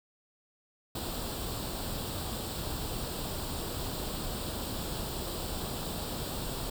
pink noise with comb filter, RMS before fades -36 dBFS, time 0.95-6.7 s, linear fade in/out 5 ms, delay 0.24 ms, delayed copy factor +0.65, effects none

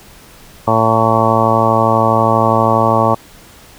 harmonic tone, 112.4 Hz, A2, 37 cents sharp, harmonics 1 / 2 / 3 / 4 / 5 / 6 / 7 / 8 / 9 / 10, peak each -18 / -19 / -22 / -21 / -17 / -18 / -20 / -17 / -22 / -16 dBFS, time 0.67-3.15 s, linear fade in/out 10 ms, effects pink hiss -41 dBFS RMS until 3.78 s

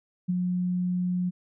sine tone with ADSR envelope, 180 Hz, F#3, 47 cents flat, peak -21 dBFS, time 0.28-1.31 s, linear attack 18 ms, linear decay 19 ms, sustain -3 dB, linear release 26 ms, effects none

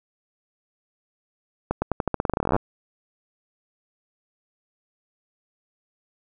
accelerating click train, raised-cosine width 1 ms, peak -8 dBFS, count 22, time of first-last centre 1.71-2.564 s, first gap 110 ms, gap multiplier 0.88, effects none

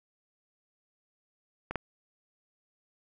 clicks, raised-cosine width 0.5 ms, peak -20 / -15 dBFS, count 2, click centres 1.71 / 1.757 s, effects none

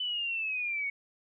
sine linear sweep, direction down, 3011 to 2206 Hz, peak -30 dBFS, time 0-0.9 s, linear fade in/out 5 ms, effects none

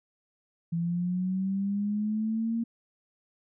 sine linear sweep, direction up, 166.4 to 232.2 Hz, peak -26 dBFS, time 0.72-2.64 s, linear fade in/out 10 ms, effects none

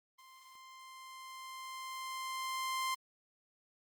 sawtooth tone with level ramp, 1046.5 Hz, C6, in tune, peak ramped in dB -53 to -29 dBFS, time 0.18-2.95 s, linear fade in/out 10 ms, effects Opus 24 kbps

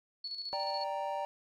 sine tone with tremolo, 4402 Hz, C#8, 13 cents flat, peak -36 dBFS, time 0.24-0.84 s, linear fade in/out 5 ms, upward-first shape square, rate 14 Hz, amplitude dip 50%
triangle chord, G minor, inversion second, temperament equal, 587.3 / 784 / 932.3 Hz, D5 / G5 / Bb5, 0 / 0 / 0 cents, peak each -36 dBFS, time 0.53-1.25 s, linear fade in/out 0 ms
effects none

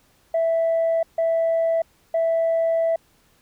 sine tone bursts at uneven times, 659 Hz, E5, 1 cent flat, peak -16 dBFS, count 3, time 0.34-1.03 / 1.18-1.82 / 2.14-2.96 s, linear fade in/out 5 ms, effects tanh soft clip ceiling -15 dBFS + pink hiss -60 dBFS RMS until 3.41 s

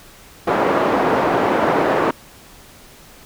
pink band-pass noise, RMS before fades -17 dBFS, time 0.47-2.11 s, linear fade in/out 5 ms, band 330 to 1100 Hz, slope 12 dB/octave, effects pink hiss -44 dBFS RMS until 3.25 s

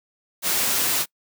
white high-pass noise, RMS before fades -22 dBFS, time 0.42-1.06 s, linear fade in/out 50 ms, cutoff 120 Hz, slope 12 dB/octave, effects noise-tail reverb RT60 0.1 s tail -25 dB re dry

